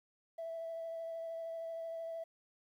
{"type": "tone with vibrato", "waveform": "triangle", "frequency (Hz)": 659.3, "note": "E5", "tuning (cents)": 0, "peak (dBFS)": -36, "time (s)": [0.38, 2.24], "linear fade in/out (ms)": 10, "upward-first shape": "sine", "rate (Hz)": 13, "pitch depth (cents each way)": 13, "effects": ["tanh soft clip ceiling -37 dBFS", "12-bit"]}